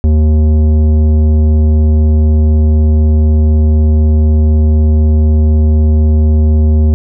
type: tone with tanh clipping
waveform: sine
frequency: 77 Hz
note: D#2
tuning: 17 cents flat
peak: -7 dBFS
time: 0.04-6.94 s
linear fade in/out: 0 ms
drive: 12 dB
effects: none